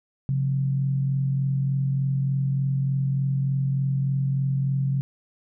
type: tone pair together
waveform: sine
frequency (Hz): 135.34 / 178.7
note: C#3 / F3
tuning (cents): -41 / +40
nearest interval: perfect fourth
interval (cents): 481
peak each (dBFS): -21 / -32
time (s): 0.29-5.01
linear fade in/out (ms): 0
effects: none